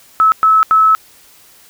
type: tone bursts at uneven times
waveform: sine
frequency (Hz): 1299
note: E6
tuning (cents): -26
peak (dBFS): -6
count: 3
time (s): 0.2-0.32 / 0.43-0.63 / 0.71-0.95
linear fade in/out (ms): 0
effects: white hiss -45 dBFS RMS until 1.69 s